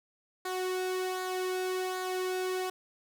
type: tone with flanger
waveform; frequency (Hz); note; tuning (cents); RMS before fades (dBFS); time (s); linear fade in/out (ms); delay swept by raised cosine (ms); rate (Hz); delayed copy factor
sawtooth; 370; F#4; 0; -33; 0.45-2.7; 5; 0.35 to 1.75; 1.3; -0.55
effects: none